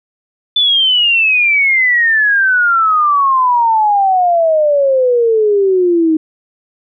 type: exponential sweep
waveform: sine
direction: down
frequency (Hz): 3520 to 311.1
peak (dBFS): -8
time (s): 0.56-6.17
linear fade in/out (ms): 5
effects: none